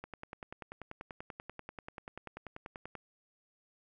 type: click train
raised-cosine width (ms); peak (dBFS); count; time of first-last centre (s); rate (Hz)
0.5; -28; 31; 0.04-2.953; 10.3
effects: none